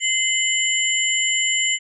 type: tone cluster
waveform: sine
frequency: 2071 / 2979 / 7220 Hz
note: C7 / F#7 / A8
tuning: -18 / +11 / +44 cents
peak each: -22 dBFS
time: 0-1.79 s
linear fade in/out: 50 ms
effects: none